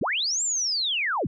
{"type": "linear two-way sweep", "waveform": "sine", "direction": "up then down", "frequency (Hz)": [73.42, 7560, 73.42], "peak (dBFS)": -23, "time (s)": [0.01, 1.27], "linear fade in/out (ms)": 5, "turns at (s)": 0.43, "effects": []}